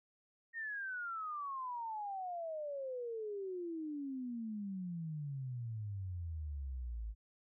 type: exponential sweep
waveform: sine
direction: down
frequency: 1864.7 to 51.91 Hz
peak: -39 dBFS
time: 0.53-7.15 s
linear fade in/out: 50 ms
effects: none